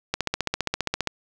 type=click train; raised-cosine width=0.2 ms; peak=-6 dBFS; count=15; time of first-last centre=0.14-1.073 s; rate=15 Hz; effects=none